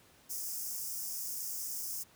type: high-pass noise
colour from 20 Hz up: white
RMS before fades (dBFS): -39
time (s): 0.29-2.04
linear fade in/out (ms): 20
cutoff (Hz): 5000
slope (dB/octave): 96
effects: pink hiss -62 dBFS RMS until 2.15 s + high-pass 80 Hz 12 dB/octave